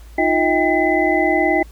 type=tone cluster; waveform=sine; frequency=313 / 352 / 638 / 794 / 2021 Hz; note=D#4 / F4 / D#5 / G5 / B6; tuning=+10 / +14 / +43 / +22 / +39 cents; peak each=-20 dBFS; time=0.18-1.63 s; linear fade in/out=5 ms; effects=added 55 Hz sine -37 dBFS peak until 1.71 s + pink hiss -50 dBFS RMS until 1.71 s